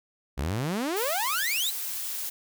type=exponential sweep; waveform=sawtooth; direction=up; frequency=61 to 4186 Hz; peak=-23 dBFS; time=0.37-1.71 s; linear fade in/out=20 ms
type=noise; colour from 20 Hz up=blue; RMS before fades=-33 dBFS; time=0.96-2.3 s; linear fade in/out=10 ms
effects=none